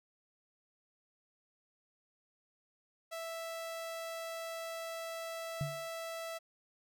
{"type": "tone", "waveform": "sawtooth", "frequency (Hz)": 659.3, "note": "E5", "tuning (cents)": 0, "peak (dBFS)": -36, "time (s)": [3.11, 6.39], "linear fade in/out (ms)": 20}
{"type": "tone with exponential decay", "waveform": "sine", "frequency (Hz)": 144.9, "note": "D3", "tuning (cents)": -23, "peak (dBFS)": -30, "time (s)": [5.61, 5.88], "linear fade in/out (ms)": 0, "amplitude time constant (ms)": 57}
{"effects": []}